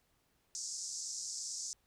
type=band-pass noise; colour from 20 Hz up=white; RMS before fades=-42 dBFS; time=0.55-1.73 s; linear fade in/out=0 ms; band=5100 to 7600 Hz; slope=48 dB/octave; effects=pink hiss -75 dBFS RMS until 1.86 s